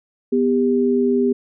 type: tone pair together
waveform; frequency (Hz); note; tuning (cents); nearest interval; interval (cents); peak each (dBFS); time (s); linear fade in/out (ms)
sine; 247.4 / 399.2; B3 / G4; +3 / +32; minor sixth; 829; -17; 0.32-1.33; 10
effects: none